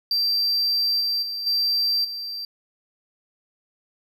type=tone with level steps; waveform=triangle; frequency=4699 Hz; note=D8; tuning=in tune; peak=-18 / -20 / -26 / -18 / -28 dBFS; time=0.11-2.45 s; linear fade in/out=2 ms; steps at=1 / 1.22 / 1.46 / 2.04 s; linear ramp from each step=10 ms; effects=none